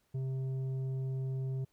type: tone with tanh clipping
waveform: sine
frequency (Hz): 132.1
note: C3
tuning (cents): +17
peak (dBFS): -34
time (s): 0.14-1.65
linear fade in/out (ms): 10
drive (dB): 7
effects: pink hiss -75 dBFS RMS until 1.72 s